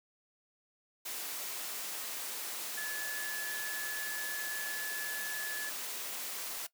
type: tone in noise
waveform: sine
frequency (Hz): 1716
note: A6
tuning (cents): -44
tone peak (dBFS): -36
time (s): 2.77-5.7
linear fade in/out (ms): 10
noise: white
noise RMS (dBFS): -40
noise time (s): 1.05-6.67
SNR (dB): +1
effects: noise-tail reverb RT60 0.1 s tail -18 dB re dry + high-pass 300 Hz 12 dB/octave